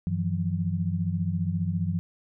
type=tone cluster; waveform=sine; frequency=96 / 163.2 / 178 Hz; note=G2 / E3 / F3; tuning=-36 / -17 / +33 cents; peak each=-29 dBFS; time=0.07-1.99 s; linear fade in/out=0 ms; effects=none